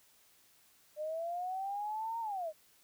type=linear two-way sweep; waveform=sine; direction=up then down; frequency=597 to 930 to 597 Hz; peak=-35 dBFS; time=0.96-2.53 s; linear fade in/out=50 ms; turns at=2.2 s; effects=white hiss -66 dBFS RMS until 2.83 s